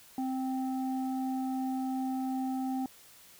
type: tone pair together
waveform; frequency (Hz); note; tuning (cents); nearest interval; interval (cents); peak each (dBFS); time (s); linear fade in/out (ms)
sine; 261.6 / 782.1; C4 / G5; 0 / -4; octave + perfect fifth; 1896; -30 / -36; 0.18-2.86; 2
effects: tanh soft clip ceiling -25 dBFS + white hiss -56 dBFS RMS until 3.39 s